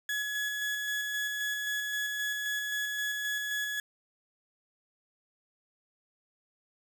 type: tone with tremolo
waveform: 35% pulse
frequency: 1690 Hz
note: G#6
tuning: 30 cents sharp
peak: -28 dBFS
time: 0.09-3.8 s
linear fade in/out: 2 ms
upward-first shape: square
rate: 3.8 Hz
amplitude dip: 25%
effects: none